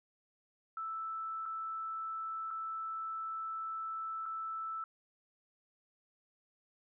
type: tone with dropouts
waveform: sine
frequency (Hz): 1318.5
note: E6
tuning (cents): 0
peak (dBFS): -37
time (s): 0.77-4.84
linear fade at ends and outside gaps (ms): 2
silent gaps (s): 1.456-1.46 / 2.506-2.51 / 4.257-4.261
effects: none